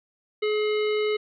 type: harmonic tone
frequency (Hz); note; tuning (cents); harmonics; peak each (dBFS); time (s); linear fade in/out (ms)
424.5; G#4; +38; 1 / 3 / 5 / 7 / 9 / 10; -22 / -37 / -33 / -37 / -42 / -47; 0.42-1.17; 10
effects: none